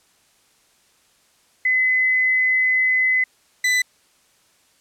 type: tone pair in turn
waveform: sine / 40% pulse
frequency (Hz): 2026 / 1998.1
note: B6 / B6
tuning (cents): +44 / +20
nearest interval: unison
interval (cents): 24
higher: first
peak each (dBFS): -15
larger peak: neither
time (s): 1.65-3.24 / 3.64-3.82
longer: first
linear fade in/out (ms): 5
effects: white hiss -59 dBFS RMS until 4.8 s + low-pass 10000 Hz 12 dB/octave